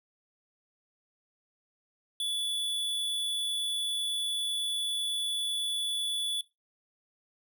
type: tone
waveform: square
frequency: 3442 Hz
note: A7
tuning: 39 cents flat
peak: -30 dBFS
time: 2.2-6.41 s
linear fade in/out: 2 ms
effects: noise-tail reverb RT60 0.2 s tail -17 dB re dry